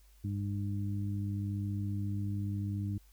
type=harmonic tone; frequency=100.8 Hz; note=G2; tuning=49 cents sharp; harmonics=1 / 2 / 3; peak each=-33 / -39 / -43 dBFS; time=0.24-2.98 s; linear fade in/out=5 ms; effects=added 50 Hz sine -58 dBFS peak until 3.12 s + white hiss -68 dBFS RMS until 3.12 s